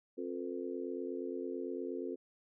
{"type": "harmonic tone with a mistuned harmonic", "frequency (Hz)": 88.7, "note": "F2", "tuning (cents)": 27, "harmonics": [3, 4, 5, 6], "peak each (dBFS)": [-42, -41, -42, -47], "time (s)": [0.17, 2.16], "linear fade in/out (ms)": 20, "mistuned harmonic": 6, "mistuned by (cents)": -100, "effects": []}